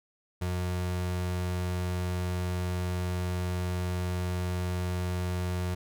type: tone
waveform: 35% pulse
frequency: 90 Hz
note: F#2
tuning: 47 cents flat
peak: -27 dBFS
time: 0.41-5.75 s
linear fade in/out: 10 ms
effects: none